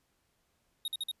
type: tone bursts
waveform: square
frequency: 3747 Hz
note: A#7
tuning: 8 cents sharp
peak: -33 dBFS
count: 4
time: 0.85-1.114 s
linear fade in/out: 2 ms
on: 30 ms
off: 48 ms
effects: pink hiss -75 dBFS RMS until 1.2 s + resampled to 32000 Hz